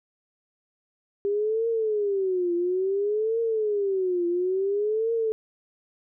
sine tone with vibrato, 398.7 Hz, G4, 29 cents sharp, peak -22 dBFS, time 1.25-5.32 s, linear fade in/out 0 ms, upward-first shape triangle, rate 0.58 Hz, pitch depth 260 cents each way, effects none

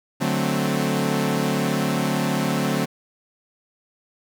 sawtooth chord, D dominant seventh, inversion none, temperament equal, 146.83 / 185 / 220 / 261.6 Hz, D3 / F#3 / A3 / C4, 0 / 0 / 0 / 0 cents, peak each -22 dBFS, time 0.2-2.86 s, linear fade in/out 20 ms, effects none

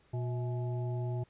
harmonic tone with a mistuned harmonic, 121.3 Hz, B2, 31 cents flat, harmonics 1 / 3 / 5 / 7, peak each -32 / -42 / -46 / -49 dBFS, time 0.13-1.24 s, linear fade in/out 10 ms, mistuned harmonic 5, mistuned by +100 cents, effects pink hiss -67 dBFS RMS until 1.29 s + resampled to 8000 Hz

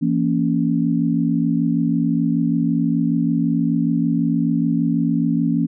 sine chord, A# diminished, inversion second, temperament just, 167.82 / 233.1 / 279.7 Hz, E3 / A#3 / C#4, +31 / 0 / +16 cents, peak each -20 dBFS, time 0.01-5.67 s, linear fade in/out 20 ms, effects none

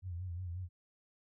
sine tone with vibrato, 89 Hz, F2, 33 cents sharp, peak -38 dBFS, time 0.02-0.69 s, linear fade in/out 50 ms, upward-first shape sine, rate 5.6 Hz, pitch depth 83 cents each way, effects none

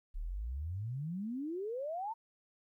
sine exponential sweep, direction up, 34.18 to 932 Hz, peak -36 dBFS, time 0.14-2.14 s, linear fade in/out 20 ms, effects 13-bit

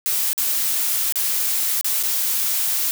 blue noise with dropouts, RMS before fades -21 dBFS, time 0.06-2.91 s, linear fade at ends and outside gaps 0 ms, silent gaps 0.331-0.378 / 1.124-1.157 / 1.812-1.845 / 2.028-2.035 s, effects none

